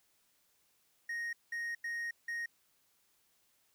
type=tone bursts at uneven times; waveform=triangle; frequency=1867 Hz; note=A#6; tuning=2 cents sharp; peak=-34 dBFS; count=4; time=1.09-1.33 / 1.52-1.75 / 1.84-2.11 / 2.28-2.46 s; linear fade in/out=5 ms; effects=white hiss -73 dBFS RMS until 3.74 s